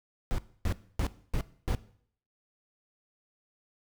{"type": "noise bursts", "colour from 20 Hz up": "brown", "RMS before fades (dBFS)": -28, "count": 5, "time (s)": [0.31, 1.75], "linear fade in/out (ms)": 0, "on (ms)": 72, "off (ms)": 270, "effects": ["noise-tail reverb RT60 0.6 s tail -18 dB re dry"]}